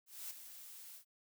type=noise with ADSR envelope; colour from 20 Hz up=blue; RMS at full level=-44 dBFS; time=0.06-1.05 s; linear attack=240 ms; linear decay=18 ms; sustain=-9 dB; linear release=100 ms; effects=none